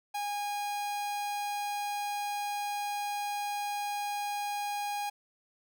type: tone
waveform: 45% pulse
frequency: 820 Hz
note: G#5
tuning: 22 cents flat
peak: -32 dBFS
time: 0.14-5.1 s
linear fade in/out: 10 ms
effects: none